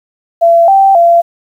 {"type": "tone with pitch steps", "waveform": "sine", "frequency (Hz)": [676, 780, 683], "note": ["E5", "G5", "F5"], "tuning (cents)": [43, -9, -39], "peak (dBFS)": -3, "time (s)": [0.41, 1.22], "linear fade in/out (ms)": 20, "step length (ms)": 270, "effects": ["7-bit"]}